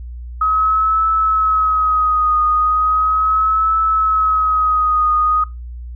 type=tone with vibrato; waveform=sine; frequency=1271 Hz; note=D#6; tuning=36 cents sharp; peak=-12 dBFS; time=0.41-5.44 s; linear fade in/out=5 ms; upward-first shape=triangle; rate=0.37 Hz; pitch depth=51 cents each way; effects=noise-tail reverb RT60 0.2 s tail -19 dB re dry + added 60 Hz sine -27 dBFS peak until 5.95 s